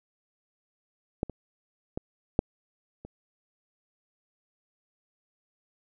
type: clicks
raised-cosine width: 2 ms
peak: -13 / -24 / -18 / -7 / -28 dBFS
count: 5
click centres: 1.231 / 1.297 / 1.975 / 2.391 / 3.05 s
effects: none